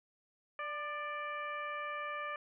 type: harmonic tone with a mistuned harmonic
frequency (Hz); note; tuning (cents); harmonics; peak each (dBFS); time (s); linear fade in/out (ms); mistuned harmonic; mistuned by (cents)
587.3; D5; 0; 1 / 2 / 3 / 4 / 5; -45 / -40 / -44 / -46 / -55; 0.59-2.36; 2; 2; +31
effects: none